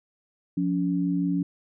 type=tone pair together; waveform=sine; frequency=176.9 / 282.8 Hz; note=F3 / C#4; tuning=+23 / +35 cents; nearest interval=minor sixth; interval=812 cents; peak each=-25 dBFS; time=0.57-1.43 s; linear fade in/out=5 ms; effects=none